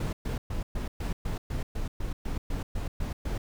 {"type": "noise bursts", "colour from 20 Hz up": "brown", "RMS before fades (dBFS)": -31, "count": 14, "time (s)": [0, 3.38], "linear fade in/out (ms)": 5, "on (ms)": 130, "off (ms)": 120, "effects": []}